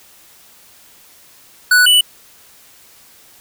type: tone pair in turn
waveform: square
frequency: 1480 / 2967 Hz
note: F#6 / F#7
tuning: 0 / +4 cents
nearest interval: octave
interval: 1204 cents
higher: second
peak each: -8 dBFS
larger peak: neither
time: 1.71-1.86 / 1.86-2.01 s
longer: neither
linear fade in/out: 5 ms
effects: white hiss -46 dBFS RMS until 3.4 s